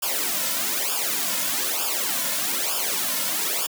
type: noise with flanger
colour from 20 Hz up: white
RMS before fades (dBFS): -25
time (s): 0.02-3.67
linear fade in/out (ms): 10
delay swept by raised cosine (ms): 0.49 to 2.59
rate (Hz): 1.1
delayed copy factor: -0.9
effects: high-pass 200 Hz 12 dB/octave